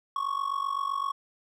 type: tone with amplitude modulation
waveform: triangle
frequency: 1108.7 Hz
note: C#6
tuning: in tune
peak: -22 dBFS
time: 0.16-1.12 s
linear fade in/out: 2 ms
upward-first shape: sine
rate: 47.8 Hz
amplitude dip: 85%
effects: none